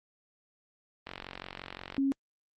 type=click train; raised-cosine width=0.3 ms; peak=-23 dBFS; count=42; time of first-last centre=1.07-1.967 s; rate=45.7 Hz
type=tone; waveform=sine; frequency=273 Hz; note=C#4; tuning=26 cents flat; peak=-25 dBFS; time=1.98-2.12 s; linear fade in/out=0 ms
effects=Opus 24 kbps